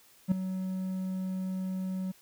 triangle tone with ADSR envelope, 187.3 Hz, F#3, 21 cents sharp, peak -17 dBFS, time 0.28-2.12 s, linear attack 37 ms, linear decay 4 ms, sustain -12 dB, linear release 12 ms, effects white hiss -60 dBFS RMS until 2.21 s

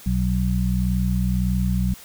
harmonic tone, 61.74 Hz, B1, in tune, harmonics 1 / 2 / 3, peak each -22 / -25 / -22 dBFS, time 0.06-1.94 s, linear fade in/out 5 ms, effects white hiss -44 dBFS RMS until 2.04 s

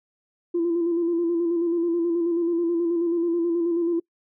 sine tone with vibrato, 340 Hz, F4, 46 cents flat, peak -19 dBFS, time 0.54-4 s, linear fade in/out 10 ms, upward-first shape square, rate 9.3 Hz, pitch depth 34 cents each way, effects noise-tail reverb RT60 0.1 s tail -25 dB re dry + tanh soft clip ceiling -16 dBFS

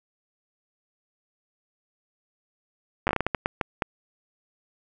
slowing click train, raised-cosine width 0.5 ms, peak -8 dBFS, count 12, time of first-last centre 3.07-3.822 s, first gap 9 ms, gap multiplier 1.37, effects none

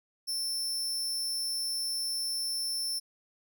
sawtooth tone, 5360 Hz, E8, 28 cents sharp, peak -28 dBFS, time 0.27-3 s, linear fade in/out 20 ms, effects none

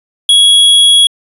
square tone, 3333 Hz, G#7, 5 cents sharp, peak -4 dBFS, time 0.29-1.07 s, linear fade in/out 2 ms, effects resampled to 24000 Hz

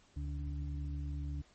harmonic tone, 71.8 Hz, D2, 39 cents flat, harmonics 1 / 2 / 4, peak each -37 / -43 / -49 dBFS, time 0.16-1.42 s, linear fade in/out 10 ms, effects pink hiss -66 dBFS RMS until 1.54 s + MP3 32 kbps

